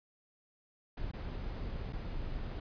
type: noise with dropouts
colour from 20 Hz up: brown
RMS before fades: -39 dBFS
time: 0.97-2.6 s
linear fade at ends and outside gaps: 5 ms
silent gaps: 1.115-1.134 / 1.926-1.93 s
effects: resampled to 11025 Hz